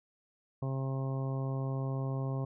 harmonic tone, 134 Hz, C3, 42 cents sharp, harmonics 1 / 2 / 3 / 4 / 5 / 6 / 7 / 8, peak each -32 / -42 / -44 / -45 / -47 / -52 / -52 / -49 dBFS, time 0.62-2.45 s, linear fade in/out 5 ms, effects none

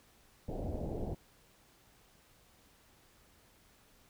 pink low-pass noise, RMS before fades -38 dBFS, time 0.48-1.15 s, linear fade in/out 10 ms, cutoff 750 Hz, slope 48 dB/octave, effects pink hiss -65 dBFS RMS until 4.09 s

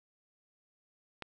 click, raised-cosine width 0.3 ms, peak -24 dBFS, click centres 1.223 s, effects none

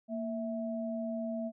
sine tone pair together, 231.2 / 655 Hz, A#3 / E5, -14 / -11 cents, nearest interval octave + tritone, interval 1803 cents, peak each -35 / -37 dBFS, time 0.08-1.52 s, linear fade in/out 50 ms, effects none

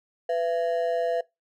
triangle ring-modulated tone, 587 Hz, D5, 1 cent flat, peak -18 dBFS, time 0.29-1.21 s, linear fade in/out 5 ms, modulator 87.5 Hz, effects noise-tail reverb RT60 0.2 s tail -22 dB re dry

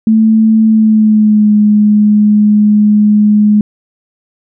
sine tone with pitch glide, 220.3 to 209.7 Hz, A3 to G#3, +2 to +17 cents, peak -4 dBFS, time 0.07-3.61 s, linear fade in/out 2 ms, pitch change -85 cents, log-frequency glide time 0.66-1.53 s, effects none

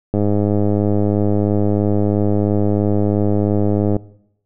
click train, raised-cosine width 2 ms, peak -5 dBFS, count 395, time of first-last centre 0.14-3.965 s, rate 103 Hz, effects noise-tail reverb RT60 0.8 s tail -21 dB re dry

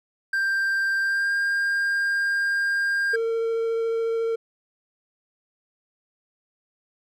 triangle tone with pitch glide, 1580 to 1604.8 Hz, G6 to G6, +13 to +40 cents, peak -19 dBFS, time 0.33-3.16 s, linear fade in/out 5 ms, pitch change +27 cents, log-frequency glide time 1.02-1.33 s
triangle tone with vibrato, 455.7 Hz, A#4, 39 cents flat, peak -20 dBFS, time 3.13-4.36 s, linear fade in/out 10 ms, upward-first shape triangle, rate 14 Hz, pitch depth 10 cents each way
effects none

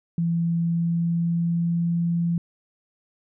sine tone with pitch glide, 168.3 to 170.06 Hz, E3 to F3, +36 to -46 cents, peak -20 dBFS, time 0.18-2.38 s, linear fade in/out 2 ms, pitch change +18 cents, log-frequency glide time 0.63-1.92 s, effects none

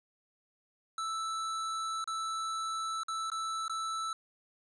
square tone with dropouts, 1318.5 Hz, E6, in tune, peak -34 dBFS, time 0.98-4.13 s, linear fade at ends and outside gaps 2 ms, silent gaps 2.042-2.075 / 3.034-3.083 / 3.301-3.317 / 3.681-3.696 s, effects resampled to 22050 Hz

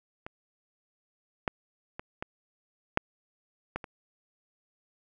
clicks, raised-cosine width 0.5 ms, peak -24 / -12 / -22 / -19 / -7 / -17 / -25 dBFS, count 7, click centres 0.265 / 1.478 / 1.995 / 2.225 / 2.974 / 3.76 / 3.842 s, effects none

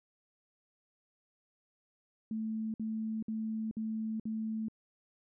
sine tone bursts, 220 Hz, A3, in tune, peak -33 dBFS, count 5, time 2.31-4.684 s, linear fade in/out 2 ms, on 430 ms, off 56 ms, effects none

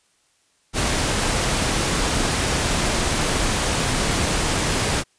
pink noise, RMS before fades -21 dBFS, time 0.73-5.04 s, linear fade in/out 50 ms, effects white hiss -63 dBFS RMS until 5.18 s + resampled to 22050 Hz

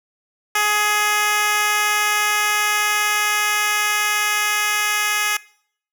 10% pulse tone with high-pass filter sweep, 419.1 Hz, G#4, 16 cents sharp, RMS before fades -19 dBFS, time 0.55-5.37 s, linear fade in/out 5 ms, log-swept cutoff 870 to 1500 Hz, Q 0.7, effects noise-tail reverb RT60 0.6 s tail -22 dB re dry

